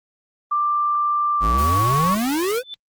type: tone with pitch glide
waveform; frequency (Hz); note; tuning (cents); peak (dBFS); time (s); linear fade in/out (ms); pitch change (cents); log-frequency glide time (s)
sine; 1182 to 1115.7; D6 to C#6; +11 to +11; -17; 0.51-2.15; 10; -100; 1.36-1.86
type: exponential sweep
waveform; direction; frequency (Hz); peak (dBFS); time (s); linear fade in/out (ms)
square; up; 48.06 to 523; -20; 1.4-2.63; 50
type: noise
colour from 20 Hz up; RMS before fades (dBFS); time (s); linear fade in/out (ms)
white; -34; 1.58-2.59; 5
type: tone with exponential growth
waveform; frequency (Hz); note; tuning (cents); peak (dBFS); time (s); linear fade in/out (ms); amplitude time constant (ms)
sine; 3520; A7; 0; -26; 2.56-2.74; 0; 38
effects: Opus 24 kbps